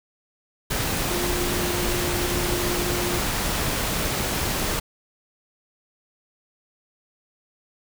sine tone in noise, 353.7 Hz, F4, 22 cents sharp, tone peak -28 dBFS, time 1.1-3.19 s, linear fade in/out 10 ms, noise pink, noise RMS -25 dBFS, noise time 0.7-4.8 s, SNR -6 dB, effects none

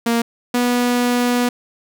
sawtooth tone pair in turn, 233.1 / 244.3 Hz, A#3 / B3, 0 / -19 cents, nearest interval minor second, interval 81 cents, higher second, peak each -11 dBFS, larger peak neither, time 0.06-0.22 / 0.54-1.49 s, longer second, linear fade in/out 5 ms, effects none

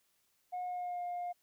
sine tone with pitch glide, 723 to 708.1 Hz, F#5 to F5, -40 to +24 cents, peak -34 dBFS, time 0.52-1.33 s, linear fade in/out 20 ms, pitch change -36 cents, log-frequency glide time 0.64-1.02 s, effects tanh soft clip ceiling -34 dBFS + white hiss -75 dBFS RMS until 1.42 s

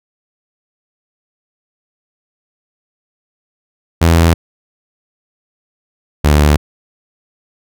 sawtooth tone pair in turn, 83.2 / 74.12 Hz, E2 / D2, +17 / +17 cents, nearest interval major second, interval 200 cents, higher first, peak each -3 dBFS, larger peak neither, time 4.01-4.34 / 6.24-6.57 s, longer neither, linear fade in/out 10 ms, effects none

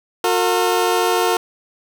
20% pulse tone pair together, 360.4 / 454.1 Hz, F#4 / A#4, -45 / -45 cents, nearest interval major third, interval 400 cents, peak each -13 dBFS, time 0.24-1.37 s, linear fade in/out 2 ms, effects none

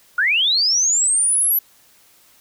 sine linear sweep, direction up, 1374 to 11910 Hz, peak -14 dBFS, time 0.18-1.59 s, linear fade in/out 5 ms, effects white hiss -53 dBFS RMS until 2.4 s

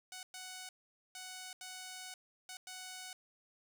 5% pulse tone bursts at uneven times, 742 Hz, F#5, 5 cents sharp, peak -34 dBFS, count 6, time 0.12-0.23 / 0.34-0.69 / 1.15-1.53 / 1.61-2.14 / 2.49-2.57 / 2.67-3.13 s, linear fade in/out 2 ms, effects none

